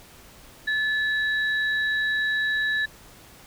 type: tone pair together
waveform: sine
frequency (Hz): 1730 / 3884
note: A6 / B7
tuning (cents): -30 / -30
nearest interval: octave + major second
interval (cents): 1400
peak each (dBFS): -22 / -32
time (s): 0.67-2.86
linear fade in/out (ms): 10
effects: pink hiss -49 dBFS RMS until 3.46 s